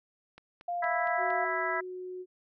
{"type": "click train", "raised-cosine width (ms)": 0.3, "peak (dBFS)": -33, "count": 5, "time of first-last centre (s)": [0.38, 1.304], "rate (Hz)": 4.33}
{"type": "tone", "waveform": "sine", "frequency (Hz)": 700, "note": "F5", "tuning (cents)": 4, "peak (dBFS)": -30, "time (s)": [0.68, 1.45], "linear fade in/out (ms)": 5}
{"type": "harmonic tone", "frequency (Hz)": 329.6, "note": "E4", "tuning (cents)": 0, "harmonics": [2, 3, 4, 5, 6], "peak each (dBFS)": [-35, -35, -35, -35, -35], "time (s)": [0.82, 1.81], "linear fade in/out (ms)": 10}
{"type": "tone with pitch glide", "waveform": "sine", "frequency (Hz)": [370, 366.2], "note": ["F#4", "F#4"], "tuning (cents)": [0, -18], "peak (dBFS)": -37, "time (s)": [1.17, 2.26], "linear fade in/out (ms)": 50, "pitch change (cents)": -18, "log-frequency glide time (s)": [1.46, 1.93]}
{"effects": []}